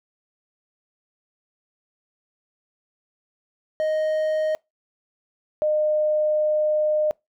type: tone pair in turn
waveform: triangle / sine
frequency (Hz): 622.3 / 609.8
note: D#5 / D#5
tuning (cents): 0 / -35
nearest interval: unison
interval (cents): 35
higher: first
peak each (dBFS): -18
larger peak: neither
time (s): 3.8-4.55 / 5.62-7.11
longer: second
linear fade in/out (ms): 0
effects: noise-tail reverb RT60 0.2 s tail -26 dB re dry